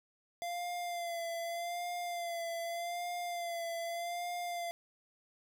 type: tone with vibrato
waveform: square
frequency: 689 Hz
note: F5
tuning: 24 cents flat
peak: -37 dBFS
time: 0.42-4.71 s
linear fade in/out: 0 ms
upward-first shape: sine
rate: 0.83 Hz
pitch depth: 40 cents each way
effects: none